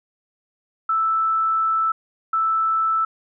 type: tone pair in turn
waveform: sine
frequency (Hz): 1318.5 / 1318.5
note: E6 / E6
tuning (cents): 0 / 0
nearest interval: unison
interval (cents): 0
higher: neither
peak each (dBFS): -17 / -17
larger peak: neither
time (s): 0.89-1.92 / 2.33-3.05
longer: first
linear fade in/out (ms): 5
effects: none